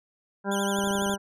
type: harmonic tone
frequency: 198.7 Hz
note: G3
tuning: 24 cents sharp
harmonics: 1 / 2 / 3 / 4 / 5 / 7 / 8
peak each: -28 / -31 / -33 / -34 / -35 / -36 / -37 dBFS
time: 0.44-1.18 s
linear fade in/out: 50 ms
type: tone with vibrato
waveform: 20% pulse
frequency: 3222 Hz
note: G7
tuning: 47 cents sharp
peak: -28 dBFS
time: 0.51-1.16 s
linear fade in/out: 10 ms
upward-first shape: triangle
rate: 12 Hz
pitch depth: 190 cents each way
type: clicks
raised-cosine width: 2 ms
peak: -27 dBFS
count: 10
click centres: 0.788 / 0.84 / 0.874 / 0.909 / 0.954 / 0.988 / 1.022 / 1.063 / 1.096 / 1.14 s
effects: none